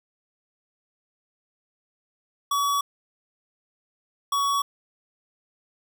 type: tone pair in turn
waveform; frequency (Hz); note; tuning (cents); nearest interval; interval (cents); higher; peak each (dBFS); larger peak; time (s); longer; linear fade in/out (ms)
square; 1134 / 1124.2; C#6 / C#6; +39 / +24; unison; 15; first; -22; neither; 2.51-2.81 / 4.32-4.62; neither; 5
effects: none